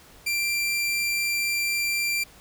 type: tone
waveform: sawtooth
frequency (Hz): 2363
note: D7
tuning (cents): +10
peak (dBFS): -20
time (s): 0.26-2.24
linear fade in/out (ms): 10
effects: pink hiss -51 dBFS RMS until 2.4 s